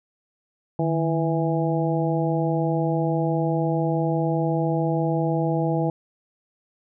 harmonic tone with a mistuned harmonic, 164.81 Hz, E3, in tune, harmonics 1 / 2 / 3 / 4 / 5, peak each -23 / -26 / -28 / -29 / -30 dBFS, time 0.79-5.9 s, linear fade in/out 2 ms, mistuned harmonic 1, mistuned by -100 cents, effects none

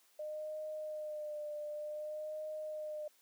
sine tone with vibrato, 607 Hz, D#5, 43 cents flat, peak -39 dBFS, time 0.19-3.08 s, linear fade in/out 5 ms, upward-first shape sine, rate 0.54 Hz, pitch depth 29 cents each way, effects white hiss -69 dBFS RMS until 3.21 s + high-pass 300 Hz 12 dB/octave

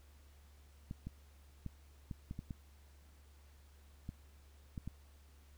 clicks, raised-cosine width 5 ms, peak -30 dBFS, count 10, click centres 0.911 / 1.07 / 1.663 / 2.112 / 2.311 / 2.391 / 2.508 / 4.091 / 4.778 / 4.876 s, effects added 71 Hz sine -59 dBFS peak until 5.57 s + pink hiss -69 dBFS RMS until 5.57 s

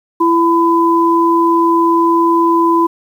sine tone pair together, 335.3 / 1004.8 Hz, E4 / B5, +30 / +30 cents, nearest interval octave + perfect fifth, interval 1900 cents, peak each -11 dBFS, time 0.2-2.87 s, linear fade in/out 10 ms, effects 7-bit

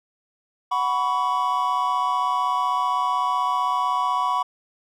triangle chord, F# suspended fourth, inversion none, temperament equal with one note detuned, 740 / 987.8 / 1123.6 Hz, F#5 / B5 / C#6, 0 / 0 / +23 cents, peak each -26 / -21 / -22 dBFS, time 0.71-4.43 s, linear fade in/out 10 ms, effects none

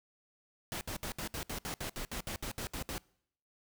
pink noise bursts, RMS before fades -39 dBFS, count 15, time 0.72-2.98 s, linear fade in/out 0 ms, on 90 ms, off 65 ms, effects noise-tail reverb RT60 0.7 s tail -25 dB re dry

